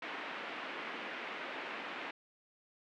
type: band-pass noise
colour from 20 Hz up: white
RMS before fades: -43 dBFS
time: 0.02-2.11 s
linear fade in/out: 5 ms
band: 230 to 2600 Hz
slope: 24 dB/octave
effects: none